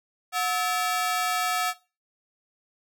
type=ring-modulated tone; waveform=sawtooth; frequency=1012 Hz; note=B5; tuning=42 cents sharp; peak=-17 dBFS; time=0.32-1.74 s; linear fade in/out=50 ms; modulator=286 Hz; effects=noise-tail reverb RT60 0.3 s tail -17 dB re dry